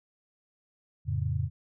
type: chord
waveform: sine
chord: F augmented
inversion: none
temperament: equal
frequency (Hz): 87.31 / 110 / 138.59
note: F2 / A2 / C#3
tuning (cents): 0 / 0 / 0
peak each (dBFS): -31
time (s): 1.05-1.5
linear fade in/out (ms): 50
effects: none